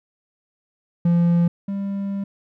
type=tone pair in turn; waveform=triangle; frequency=171.7 / 198.13 Hz; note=F3 / G3; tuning=-29 / +19 cents; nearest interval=major second; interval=248 cents; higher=second; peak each=-12 / -21 dBFS; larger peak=first; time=1.05-1.48 / 1.68-2.24 s; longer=second; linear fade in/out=5 ms; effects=none